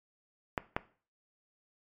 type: clicks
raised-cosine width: 0.5 ms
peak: -14 dBFS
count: 2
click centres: 0.578 / 0.765 s
effects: noise-tail reverb RT60 0.4 s tail -17 dB re dry + MP3 96 kbps